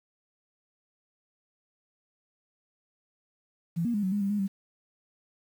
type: tone with pitch steps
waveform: sine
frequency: 168.2 / 237 / 206.7 / 187.8 / 205.1 / 197.8 / 206.9 / 194.8 Hz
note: E3 / A#3 / G#3 / F#3 / G#3 / G3 / G#3 / G3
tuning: +35 / +29 / -8 / +26 / -21 / +16 / -6 / -11 cents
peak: -25 dBFS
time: 3.76-4.48 s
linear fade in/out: 20 ms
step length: 90 ms
effects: 9-bit